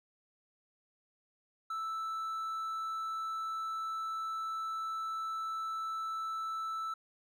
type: tone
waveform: triangle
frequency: 1318.5 Hz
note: E6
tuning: in tune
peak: -33 dBFS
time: 1.7-6.94 s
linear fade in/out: 5 ms
effects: none